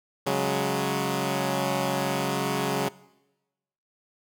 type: chord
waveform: 10% pulse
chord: C# suspended fourth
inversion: none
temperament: equal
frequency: 138.59 / 185 / 207.7 Hz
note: C#3 / F#3 / G#3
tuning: 0 / 0 / 0 cents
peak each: -20 / -20 / -23 dBFS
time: 0.26-2.89 s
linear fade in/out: 10 ms
effects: noise-tail reverb RT60 1.0 s tail -21 dB re dry